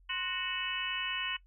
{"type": "harmonic tone with a mistuned harmonic", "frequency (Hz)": 370.2, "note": "F#4", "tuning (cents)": 1, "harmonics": [3, 4, 5, 6, 7, 8], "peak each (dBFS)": [-42, -43, -41, -43, -39, -36], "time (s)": [0.09, 1.37], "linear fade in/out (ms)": 10, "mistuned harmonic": 3, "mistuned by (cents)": -90, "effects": ["noise-tail reverb RT60 0.1 s tail -18 dB re dry", "added 44 Hz sine -58 dBFS peak until 1.46 s"]}